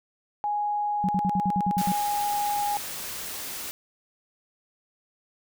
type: tone with pitch glide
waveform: sine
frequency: 830 to 823.8 Hz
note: G#5 to G#5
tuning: -1 to -14 cents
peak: -24 dBFS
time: 0.44-2.77 s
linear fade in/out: 0 ms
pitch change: -13 cents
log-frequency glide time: 1.31-2.31 s
type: tone bursts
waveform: sine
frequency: 186.7 Hz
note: F#3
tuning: 16 cents sharp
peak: -23 dBFS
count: 9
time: 1.04-1.919 s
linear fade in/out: 0 ms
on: 47 ms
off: 57 ms
type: noise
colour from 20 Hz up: white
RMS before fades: -35 dBFS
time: 1.78-3.71 s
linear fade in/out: 0 ms
effects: none